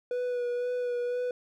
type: tone with vibrato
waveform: triangle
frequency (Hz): 490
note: B4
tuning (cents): -14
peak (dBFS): -26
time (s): 0.11-1.31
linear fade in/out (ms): 2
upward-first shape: sine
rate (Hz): 2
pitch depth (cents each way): 20
effects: none